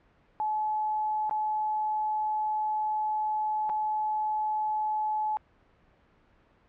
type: tone with dropouts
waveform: sine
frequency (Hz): 857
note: A5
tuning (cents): -46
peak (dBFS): -26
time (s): 0.4-5.37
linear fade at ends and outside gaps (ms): 0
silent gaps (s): 1.295-1.31 / 3.693-3.698
effects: pink hiss -63 dBFS RMS until 6.68 s + low-pass 2000 Hz 12 dB/octave